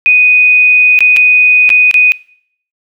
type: tone with dropouts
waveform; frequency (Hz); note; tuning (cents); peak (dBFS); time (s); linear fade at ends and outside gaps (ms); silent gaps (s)
sine; 2489; D#7; 0; -3; 0.06-2.12; 0; 0.99-1.006 / 1.164-1.169 / 1.692-1.702 / 1.912-1.942
effects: noise-tail reverb RT60 0.6 s tail -21 dB re dry